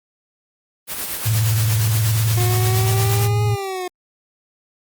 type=noise with tremolo; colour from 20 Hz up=white; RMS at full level=-24 dBFS; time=0.87-3.29 s; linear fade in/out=50 ms; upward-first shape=sine; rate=8.5 Hz; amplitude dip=40%
type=tone with vibrato; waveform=sine; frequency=110 Hz; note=A2; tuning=in tune; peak=-15 dBFS; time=1.25-3.56 s; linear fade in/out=20 ms; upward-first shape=triangle; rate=19 Hz; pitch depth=150 cents each way
type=exponential two-way sweep; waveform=25% pulse; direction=up then down; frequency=358.1 to 415.8 to 358.1 Hz; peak=-20 dBFS; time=2.37-3.88 s; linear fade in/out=5 ms; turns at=3.45 s
effects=Opus 32 kbps